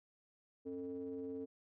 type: ring-modulated tone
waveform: triangle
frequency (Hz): 87.31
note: F2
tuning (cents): 0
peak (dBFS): -36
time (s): 0.65-1.46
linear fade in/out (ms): 20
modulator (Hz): 358
effects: none